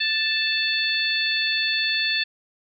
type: harmonic tone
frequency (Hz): 881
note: A5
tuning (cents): +2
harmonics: 2 / 3 / 4 / 5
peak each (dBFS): -26 / -26 / -26 / -26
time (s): 0-2.24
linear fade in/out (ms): 10
effects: none